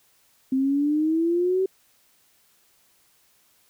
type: exponential sweep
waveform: sine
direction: up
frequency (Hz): 260.3 to 384.6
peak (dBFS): -19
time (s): 0.52-1.66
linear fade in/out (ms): 5
effects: white hiss -62 dBFS RMS until 3.69 s